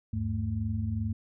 sine tone cluster, 78.9 / 101.4 / 221.7 Hz, D#2 / G#2 / A3, +25 / -41 / +13 cents, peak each -35 / -30 / -34 dBFS, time 0.13-1.13 s, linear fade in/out 5 ms, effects none

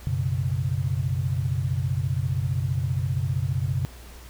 sine chord, F# suspended fourth, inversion none, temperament equal, 92.5 / 123.47 / 138.59 Hz, F#2 / B2 / C#3, 0 / 0 / 0 cents, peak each -27 dBFS, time 0.07-3.85 s, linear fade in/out 0 ms, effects added 60 Hz sine -42 dBFS peak until 4.29 s + pink hiss -48 dBFS RMS until 4.29 s

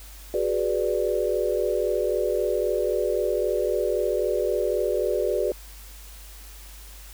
sine chord, G# half-diminished seventh, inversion third, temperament equal with one note detuned, 371.5 / 415.3 / 493.9 / 587.3 Hz, F#4 / G#4 / B4 / D5, +7 / 0 / 0 / 0 cents, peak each -27 dBFS, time 0.34-5.52 s, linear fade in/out 2 ms, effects added 50 Hz sine -42 dBFS peak until 7.13 s + white hiss -47 dBFS RMS until 7.13 s

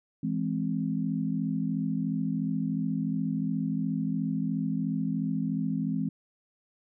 sine chord, E augmented, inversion none, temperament equal, 164.81 / 207.7 / 261.6 Hz, E3 / G#3 / B#3, 0 / 0 / 0 cents, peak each -31 dBFS, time 0.23-6.09 s, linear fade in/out 5 ms, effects none

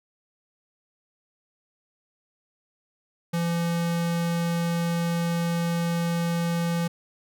square tone, 169.7 Hz, F3, 49 cents flat, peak -24 dBFS, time 3.33-6.88 s, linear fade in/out 10 ms, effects none

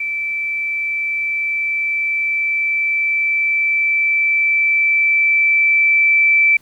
sine tone with level ramp, 2325 Hz, D7, 18 cents flat, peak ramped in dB -19 to -9 dBFS, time 0-6.57 s, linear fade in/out 5 ms, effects pink hiss -53 dBFS RMS until 6.61 s

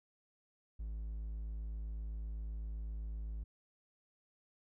triangle tone, 53.9 Hz, A1, 35 cents flat, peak -37 dBFS, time 0.79-3.44 s, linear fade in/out 10 ms, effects none

